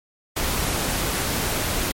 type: noise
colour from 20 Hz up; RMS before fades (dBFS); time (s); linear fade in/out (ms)
pink; -24; 0.36-1.92; 10
effects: MP3 64 kbps